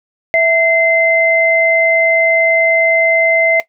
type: tone pair together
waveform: sine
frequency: 659.3 / 2070 Hz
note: E5 / C7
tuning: 0 / -19 cents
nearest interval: octave + minor sixth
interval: 1981 cents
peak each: -11 dBFS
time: 0.34-3.6 s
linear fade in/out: 0 ms
effects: noise-tail reverb RT60 0.1 s tail -17 dB re dry